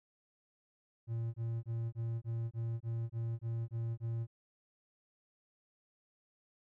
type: tone bursts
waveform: triangle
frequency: 115.2 Hz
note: A#2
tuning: 20 cents flat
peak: -32 dBFS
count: 11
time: 1.07-4.27 s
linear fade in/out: 50 ms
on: 270 ms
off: 23 ms
effects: none